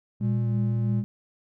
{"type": "tone with pitch glide", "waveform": "triangle", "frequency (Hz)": [119, 117.23], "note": ["A#2", "A#2"], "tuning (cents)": [36, 10], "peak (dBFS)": -21, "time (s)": [0.2, 1.04], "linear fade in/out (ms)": 50, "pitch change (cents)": -26, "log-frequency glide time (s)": [0.42, 0.48]}
{"type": "tone with tremolo", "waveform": "sine", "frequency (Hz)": 202.9, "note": "G#3", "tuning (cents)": -40, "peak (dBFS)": -26, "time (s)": [0.21, 1.04], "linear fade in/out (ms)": 0, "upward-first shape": "sine", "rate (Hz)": 3.1, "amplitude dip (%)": 55}
{"effects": []}